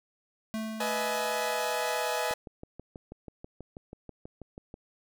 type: tone with exponential decay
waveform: square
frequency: 219.8 Hz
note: A3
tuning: 2 cents flat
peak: -31 dBFS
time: 0.54-2.2 s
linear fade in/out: 0 ms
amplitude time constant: 360 ms
type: chord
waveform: sawtooth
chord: E major seventh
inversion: second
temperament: equal with one note detuned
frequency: 493.9 / 622.3 / 659.3 / 846.1 Hz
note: B4 / D#5 / E5 / G#5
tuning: 0 / 0 / 0 / +32 cents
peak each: -30 / -30 / -33 / -29 dBFS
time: 0.8-2.34 s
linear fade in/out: 5 ms
type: click train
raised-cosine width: 2 ms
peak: -29 dBFS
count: 16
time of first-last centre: 2.31-4.741 s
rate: 6.17 Hz
effects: none